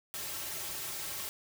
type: noise with comb filter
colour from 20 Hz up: white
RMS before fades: -39 dBFS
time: 0.14-1.29 s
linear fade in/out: 0 ms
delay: 4.1 ms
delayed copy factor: -0.9
effects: none